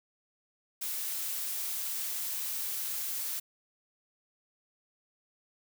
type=noise; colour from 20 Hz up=blue; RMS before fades=-35 dBFS; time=0.81-3.4 s; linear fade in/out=10 ms; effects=none